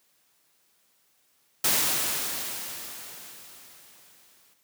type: noise with exponential decay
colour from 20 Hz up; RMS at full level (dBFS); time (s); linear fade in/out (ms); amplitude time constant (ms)
white; -22; 1.64-4.54; 5; 630
effects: white hiss -67 dBFS RMS until 4.63 s + high-pass 100 Hz 12 dB/octave